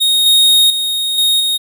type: tone with level steps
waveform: 45% pulse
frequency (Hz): 3729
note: A#7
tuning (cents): 0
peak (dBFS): -10 / -7 / -15 / -10 / -13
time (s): 0-1.58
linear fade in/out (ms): 20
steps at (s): 0.26 / 0.7 / 1.18 / 1.4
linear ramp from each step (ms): 2
effects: none